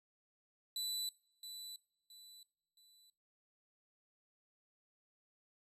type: tone with echo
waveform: sawtooth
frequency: 3980 Hz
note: B7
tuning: 13 cents sharp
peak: -35 dBFS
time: 0.76-1.09 s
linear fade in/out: 2 ms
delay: 670 ms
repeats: 3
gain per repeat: -9 dB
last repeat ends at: 3.1 s
effects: noise-tail reverb RT60 0.9 s tail -23 dB re dry + resampled to 32000 Hz